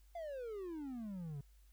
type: exponential sweep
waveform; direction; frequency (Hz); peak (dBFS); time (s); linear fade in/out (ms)
triangle; down; 702 to 135.4; -40; 0.15-1.41; 5
effects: added 50 Hz sine -61 dBFS peak until 1.72 s + white hiss -75 dBFS RMS until 1.72 s